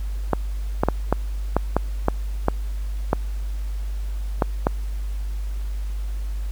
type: clicks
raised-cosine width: 1 ms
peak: -3 dBFS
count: 11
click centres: 0.333 / 0.835 / 0.886 / 1.126 / 1.566 / 1.766 / 2.084 / 2.484 / 3.131 / 4.422 / 4.669 s
effects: added 50 Hz sine -24 dBFS peak until 6.51 s + pink hiss -48 dBFS RMS until 6.51 s

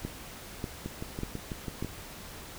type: two click trains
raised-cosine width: 3 ms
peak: -20 / -22 dBFS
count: 4 / 7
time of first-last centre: 0.05-1.825 / 0.86-1.847 s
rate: 1.69 / 6.08 Hz
effects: pink hiss -45 dBFS RMS until 2.58 s

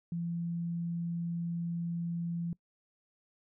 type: tone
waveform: sine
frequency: 170 Hz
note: F3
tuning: 46 cents flat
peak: -32 dBFS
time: 0.12-2.53 s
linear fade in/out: 2 ms
effects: noise-tail reverb RT60 0.1 s tail -23 dB re dry

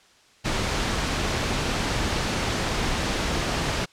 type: noise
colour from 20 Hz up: pink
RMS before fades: -25 dBFS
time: 0.44-3.86 s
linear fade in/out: 20 ms
effects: white hiss -56 dBFS RMS until 3.92 s + low-pass 6000 Hz 12 dB/octave

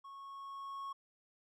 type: tone with level ramp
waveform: triangle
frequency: 1100 Hz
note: C#6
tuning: 14 cents flat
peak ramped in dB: -47 to -38 dBFS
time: 0.04-0.93 s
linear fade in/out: 10 ms
effects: none

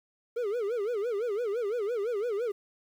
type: tone with vibrato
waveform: triangle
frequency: 441.7 Hz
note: A4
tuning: 7 cents sharp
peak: -26 dBFS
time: 0.36-2.52 s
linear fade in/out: 10 ms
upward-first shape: sine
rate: 5.9 Hz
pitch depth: 200 cents each way
effects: 10-bit

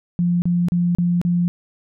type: tone bursts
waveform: sine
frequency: 174.61 Hz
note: F3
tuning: in tune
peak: -15 dBFS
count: 5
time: 0.19-1.48 s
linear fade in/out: 0 ms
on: 230 ms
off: 35 ms
effects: none

